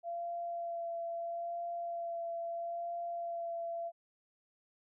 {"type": "tone with vibrato", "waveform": "sine", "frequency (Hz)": 682, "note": "F5", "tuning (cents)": -41, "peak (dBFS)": -36, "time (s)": [0.03, 3.92], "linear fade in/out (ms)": 50, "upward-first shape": "sine", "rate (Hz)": 0.76, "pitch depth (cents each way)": 15, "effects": []}